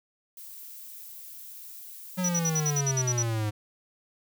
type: noise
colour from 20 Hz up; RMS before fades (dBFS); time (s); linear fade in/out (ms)
violet; -44; 0.37-2.79; 2
type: exponential sweep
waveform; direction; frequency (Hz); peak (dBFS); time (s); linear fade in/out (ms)
square; down; 185.9 to 103.83; -27; 2.17-3.51; 20
type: tone bursts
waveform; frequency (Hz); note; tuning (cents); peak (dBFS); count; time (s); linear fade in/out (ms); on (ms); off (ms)
sine; 5880; F#8; -12; -25; 10; 2.24-3.226; 5; 50; 54
effects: none